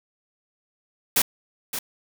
white noise with echo, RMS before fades -19 dBFS, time 1.16-1.22 s, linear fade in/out 5 ms, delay 570 ms, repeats 1, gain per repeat -10 dB, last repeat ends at 1.79 s, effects none

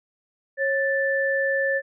sine tone pair together, 545.8 / 1760 Hz, C#5 / A6, -27 / 0 cents, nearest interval octave + minor sixth, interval 2027 cents, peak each -23 dBFS, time 0.57-1.82 s, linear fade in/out 50 ms, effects none

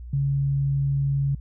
sine tone, 138.9 Hz, C#3, 4 cents sharp, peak -20 dBFS, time 0.13-1.35 s, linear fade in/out 5 ms, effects added 60 Hz sine -35 dBFS peak until 1.4 s

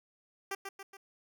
10% pulse tone with echo, 392 Hz, G4, in tune, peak -26 dBFS, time 0.51-0.55 s, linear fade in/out 5 ms, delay 140 ms, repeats 3, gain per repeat -5 dB, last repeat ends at 0.97 s, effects none

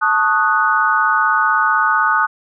sine chord, D# half-diminished seventh, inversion second, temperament equal, 880 / 1108.7 / 1244.5 / 1480 Hz, A5 / C#6 / D#6 / F#6, 0 / 0 / 0 / 0 cents, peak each -19 / -22 / -16 / -16 dBFS, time 0.01-2.27 s, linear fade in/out 20 ms, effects none

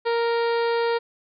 harmonic tone, 466.2 Hz, A#4, in tune, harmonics 1 / 2 / 3 / 4 / 5 / 6 / 7 / 8 / 9 / 10, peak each -21 / -27 / -33 / -35 / -39 / -43 / -43 / -42 / -41 / -43 dBFS, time 0.05-0.99 s, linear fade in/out 20 ms, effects none

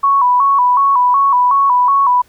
sine tone with vibrato, 1046.5 Hz, C6, in tune, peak -8 dBFS, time 0.03-2.22 s, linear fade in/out 10 ms, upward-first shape square, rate 2.7 Hz, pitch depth 100 cents each way, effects pink hiss -52 dBFS RMS until 2.28 s

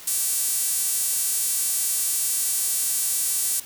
sawtooth tone with high-pass filter, 387.6 Hz, G4, 20 cents flat, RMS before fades -24 dBFS, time 0.07-3.6 s, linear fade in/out 5 ms, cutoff 8900 Hz, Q 1.5, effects white hiss -42 dBFS RMS until 3.65 s

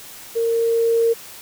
sine tone with level ramp, 460.2 Hz, A#4, 22 cents flat, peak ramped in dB -17 to -13 dBFS, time 0.35-1.14 s, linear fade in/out 20 ms, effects white hiss -39 dBFS RMS until 1.41 s

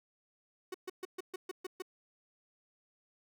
45% pulse tone bursts, 371.1 Hz, F#4, 5 cents sharp, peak -38 dBFS, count 8, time 0.72-1.822 s, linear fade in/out 5 ms, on 24 ms, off 130 ms, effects none

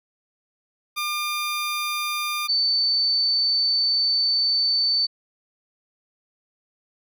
15% pulse / sine tone pair in turn, 1200 / 4531 Hz, D6 / C#8, +37 / +37 cents, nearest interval octave + major seventh, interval 2300 cents, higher second, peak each -18 dBFS, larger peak neither, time 0.96-2.48 / 2.48-5.07 s, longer second, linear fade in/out 20 ms, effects none

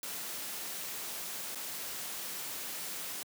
white noise with dropouts, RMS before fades -40 dBFS, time 0.03-3.23 s, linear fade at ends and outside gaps 1 ms, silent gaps 1.548-1.556 s, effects high-pass 150 Hz 12 dB/octave

